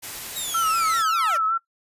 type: noise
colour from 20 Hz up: white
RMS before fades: -34 dBFS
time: 0.02-1.03 s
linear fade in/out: 20 ms
type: linear sweep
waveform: 15% pulse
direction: down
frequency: 3880 to 529 Hz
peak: -21 dBFS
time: 0.35-1.38 s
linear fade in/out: 20 ms
type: tone with vibrato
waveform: sine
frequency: 1320 Hz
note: E6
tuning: 2 cents sharp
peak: -19 dBFS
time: 0.54-1.58 s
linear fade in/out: 10 ms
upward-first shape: sine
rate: 5.2 Hz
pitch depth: 46 cents each way
effects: noise-tail reverb RT60 0.1 s tail -17 dB re dry + resampled to 32000 Hz